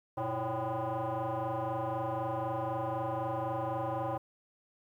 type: tone with frequency modulation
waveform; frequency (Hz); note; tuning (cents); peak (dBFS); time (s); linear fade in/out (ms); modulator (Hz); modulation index
sine; 123.47; B2; 0; -30; 0.17-4.18; 10; 223; 4.2
effects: tanh soft clip ceiling -28 dBFS + 11-bit